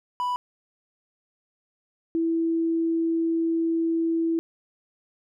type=tone pair in turn; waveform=triangle / sine; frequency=987.8 / 329.6 Hz; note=B5 / E4; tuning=0 / 0 cents; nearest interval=octave + perfect fifth; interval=1900 cents; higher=first; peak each=-22 / -21 dBFS; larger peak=second; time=0.2-0.36 / 2.15-4.39 s; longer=second; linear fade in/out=0 ms; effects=none